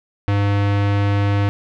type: tone with low-pass filter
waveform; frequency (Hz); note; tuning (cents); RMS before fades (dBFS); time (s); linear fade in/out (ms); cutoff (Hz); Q
square; 101; G#2; -48; -17; 0.28-1.49; 0; 2800; 0.98
effects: none